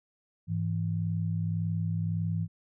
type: tone pair together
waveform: sine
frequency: 103.04 / 164.81 Hz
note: G#2 / E3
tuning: -13 / 0 cents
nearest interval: minor sixth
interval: 813 cents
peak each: -30 / -30 dBFS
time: 0.47-2.48 s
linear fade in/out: 50 ms
effects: none